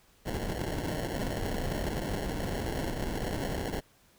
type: noise with sample-and-hold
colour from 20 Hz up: pink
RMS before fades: -33 dBFS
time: 0.25-3.81 s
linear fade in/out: 20 ms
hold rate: 1225 Hz
effects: pink hiss -63 dBFS RMS until 4.18 s